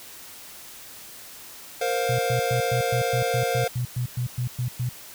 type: chord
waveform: square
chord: Bb suspended second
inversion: none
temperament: equal with one note detuned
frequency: 466.2 / 523.3 / 707 Hz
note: Bb4 / C5 / F5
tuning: 0 / 0 / +21 cents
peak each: -28 dBFS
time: 1.81-3.68 s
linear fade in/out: 5 ms
type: tone bursts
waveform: sine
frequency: 123.47 Hz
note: B2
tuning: in tune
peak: -23 dBFS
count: 14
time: 2.09-4.892 s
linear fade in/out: 5 ms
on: 98 ms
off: 110 ms
effects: white hiss -43 dBFS RMS until 5.14 s